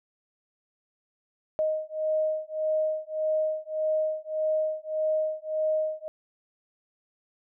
sine beating tone pair, 622.3 / 624 Hz, D#5 / D#5, 0 / +5 cents, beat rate 1.7 Hz, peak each -28 dBFS, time 1.59-6.08 s, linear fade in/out 0 ms, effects none

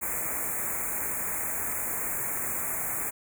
white band-stop noise, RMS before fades -31 dBFS, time 0.01-3.11 s, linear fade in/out 20 ms, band 2400 to 6800 Hz, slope 96 dB/octave, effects none

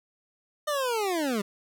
25% pulse linear sweep, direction down, 612 to 191.6 Hz, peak -22 dBFS, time 0.67-1.42 s, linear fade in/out 10 ms, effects none

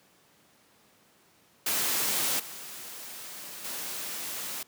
white noise with level steps, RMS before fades -28 / -42 / -36 dBFS, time 1.66-4.63 s, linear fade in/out 5 ms, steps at 2.39 / 3.64 s, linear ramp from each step 10 ms, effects pink hiss -62 dBFS RMS until 4.67 s + high-pass 150 Hz 12 dB/octave

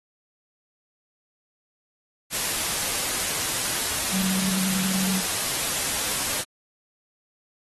sine tone in noise, 188.5 Hz, F#3, 32 cents sharp, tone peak -25 dBFS, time 4.11-5.22 s, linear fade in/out 50 ms, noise white, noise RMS -26 dBFS, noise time 2.3-6.45 s, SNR -2 dB, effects AAC 32 kbps

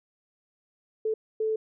sine tone bursts at uneven times, 437.7 Hz, A4, 9 cents flat, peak -24 dBFS, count 2, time 1.05-1.14 / 1.4-1.56 s, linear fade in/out 5 ms, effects none

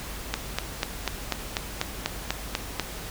click train, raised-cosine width 0.2 ms, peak -7 dBFS, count 11, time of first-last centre 0.34-2.797 s, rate 4.07 Hz, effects added 50 Hz sine -40 dBFS peak until 3.1 s + pink hiss -38 dBFS RMS until 3.1 s

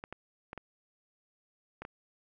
clicks, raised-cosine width 0.5 ms, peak -26 dBFS, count 6, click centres 0.039 / 0.126 / 0.531 / 0.577 / 1.82 / 1.851 s, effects none

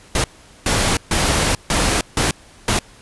pink noise bursts at uneven times, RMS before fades -17 dBFS, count 6, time 0.15-0.24 / 0.66-0.97 / 1.11-1.55 / 1.7-2.01 / 2.17-2.31 / 2.68-2.79 s, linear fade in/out 2 ms, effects pink hiss -46 dBFS RMS until 3.01 s + resampled to 24000 Hz

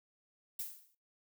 violet noise with exponential decay, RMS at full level -37 dBFS, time 0.59-0.95 s, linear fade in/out 5 ms, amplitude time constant 78 ms, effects noise-tail reverb RT60 0.2 s tail -17 dB re dry

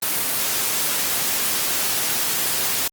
white high-pass noise, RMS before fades -22 dBFS, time 0.02-2.88 s, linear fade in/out 5 ms, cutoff 100 Hz, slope 12 dB/octave, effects Opus 24 kbps

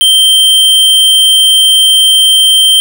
square tone, 3136 Hz, G7, in tune, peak -4 dBFS, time 0.01-2.8 s, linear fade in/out 0 ms, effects none

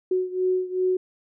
sine beating tone pair, 368.4 / 371 Hz, F#4 / F#4, -7 / +5 cents, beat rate 2.6 Hz, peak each -23 / -26 dBFS, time 0.11-0.97 s, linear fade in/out 5 ms, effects none

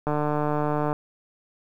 click train, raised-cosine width 1 ms, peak -12 dBFS, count 129, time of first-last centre 0.07-0.929 s, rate 149 Hz, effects 9-bit

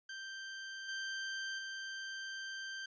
sawtooth tone with level steps, 1568 Hz, G6, in tune, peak -40 / -35 / -38 dBFS, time 0.09-2.86 s, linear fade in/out 5 ms, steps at 0.88 / 1.58 s, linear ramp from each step 10 ms, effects resampled to 16000 Hz

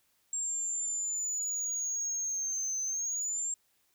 sine linear two-way sweep, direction down then up, 7470 to 6150 to 7470 Hz, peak -29 dBFS, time 0.33-3.54 s, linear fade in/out 2 ms, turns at 2.83 s, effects tanh soft clip ceiling -29 dBFS + white hiss -72 dBFS RMS until 3.94 s

